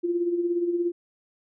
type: tone with tremolo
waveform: sine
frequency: 346.9 Hz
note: F4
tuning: 12 cents flat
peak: -20 dBFS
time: 0.03-0.92 s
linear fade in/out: 20 ms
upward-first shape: sine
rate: 17 Hz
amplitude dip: 55%
effects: none